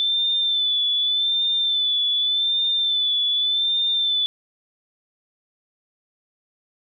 sine tone with vibrato, 3520 Hz, A7, in tune, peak -18 dBFS, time 0-4.26 s, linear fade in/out 0 ms, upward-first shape sine, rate 0.85 Hz, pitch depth 44 cents each way, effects none

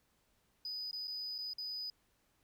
sine tone with dropouts, 4978 Hz, D#8, in tune, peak -37 dBFS, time 0.65-1.9 s, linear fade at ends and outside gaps 2 ms, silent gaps 0.911-0.93 / 1.073-1.079 / 1.381-1.386 / 1.534-1.583 s, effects tanh soft clip ceiling -37 dBFS + pink hiss -75 dBFS RMS until 2.43 s

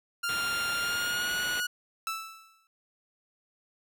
sawtooth tone with pitch glide, 1396.9 to 1456.2 Hz, F6 to F#6, 0 to -28 cents, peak -25 dBFS, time 0.23-1.67 s, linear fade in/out 10 ms, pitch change +72 cents, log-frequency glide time 0.79-1.34 s
white low-pass noise, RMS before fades -40 dBFS, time 0.29-1.6 s, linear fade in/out 0 ms, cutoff 3900 Hz, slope 96 dB/octave
sawtooth tone with exponential decay, 1319 Hz, E6, 1 cent sharp, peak -25 dBFS, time 2.07-2.67 s, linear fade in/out 1 ms, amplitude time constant 130 ms
effects none

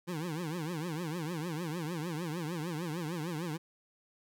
25% pulse tone with vibrato, 164.3 Hz, E3, 5 cents flat, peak -31 dBFS, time 0.07-3.58 s, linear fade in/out 20 ms, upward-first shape triangle, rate 6.6 Hz, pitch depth 210 cents each way, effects none

